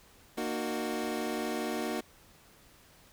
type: chord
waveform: 25% pulse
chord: D# minor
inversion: second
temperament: equal with one note detuned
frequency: 233.1 / 305.3 / 370 Hz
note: A#3 / D#4 / F#4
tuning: 0 / -33 / 0 cents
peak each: -32 / -33 / -33 dBFS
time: 0.37-2.01 s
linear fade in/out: 10 ms
effects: pink hiss -59 dBFS RMS until 3.12 s